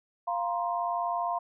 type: chord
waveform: sine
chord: F suspended fourth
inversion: none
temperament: equal with one note detuned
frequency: 698.5 / 946.4 / 1046.5 Hz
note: F5 / Bb5 / C6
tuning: 0 / +26 / 0 cents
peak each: -30 / -33 / -33 dBFS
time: 0.27-1.39 s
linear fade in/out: 10 ms
effects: none